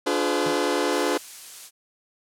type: chord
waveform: sawtooth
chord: D diminished seventh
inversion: none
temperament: just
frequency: 293.7 / 352.4 / 422.9 / 507.5 Hz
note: D4 / F4 / Ab4 / Cb5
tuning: 0 / +16 / +31 / +47 cents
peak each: -23 dBFS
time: 0.06-1.18 s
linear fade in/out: 10 ms
type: tone with exponential decay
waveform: sawtooth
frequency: 157.3 Hz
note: D#3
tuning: 19 cents sharp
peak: -26 dBFS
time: 0.46-0.59 s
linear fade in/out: 5 ms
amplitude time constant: 28 ms
type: noise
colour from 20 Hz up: blue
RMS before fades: -37 dBFS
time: 0.89-1.71 s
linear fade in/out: 50 ms
effects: low-pass 10000 Hz 12 dB/octave